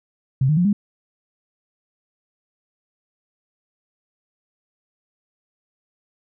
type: tone with pitch steps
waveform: sine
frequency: 132.5 / 153.08 / 176.87 / 204.3 Hz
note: C3 / D#3 / F3 / G#3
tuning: +22 / -28 / +22 / -28 cents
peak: -14 dBFS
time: 0.41-0.73 s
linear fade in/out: 5 ms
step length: 80 ms
effects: none